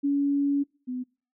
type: tone pair in turn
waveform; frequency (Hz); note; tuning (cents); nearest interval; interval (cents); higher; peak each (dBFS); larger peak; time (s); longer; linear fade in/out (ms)
sine; 282.5 / 251.7; C#4 / B3; +33 / +33; major second; 200; first; -21 / -29; first; 0.03-0.64 / 0.87-1.04; first; 20
effects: noise-tail reverb RT60 0.4 s tail -25 dB re dry